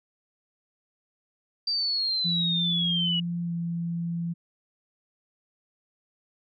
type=linear sweep; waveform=sine; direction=down; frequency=4699 to 2889 Hz; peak=-24 dBFS; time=1.67-3.2 s; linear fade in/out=5 ms
type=tone with pitch glide; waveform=sine; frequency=172.2 to 169.63 Hz; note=F3 to E3; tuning=-24 to +50 cents; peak=-27 dBFS; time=2.24-4.34 s; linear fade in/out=20 ms; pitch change=-26 cents; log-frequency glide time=3.43-3.53 s
effects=none